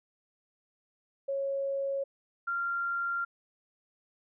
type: tone pair in turn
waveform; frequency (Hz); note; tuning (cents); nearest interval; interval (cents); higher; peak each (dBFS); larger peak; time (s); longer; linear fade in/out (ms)
sine; 550 / 1385.9; C#5 / F6; -14 / -14; octave + major third; 1600; second; -29 / -29; neither; 1.28-2.04 / 2.47-3.25; second; 10
effects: none